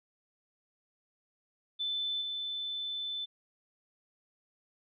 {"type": "tone with level steps", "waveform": "sine", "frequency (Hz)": 3520, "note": "A7", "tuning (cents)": 0, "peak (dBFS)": [-31, -34], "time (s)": [1.79, 3.26], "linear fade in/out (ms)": 20, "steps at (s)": 2.21, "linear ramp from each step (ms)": 10, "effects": []}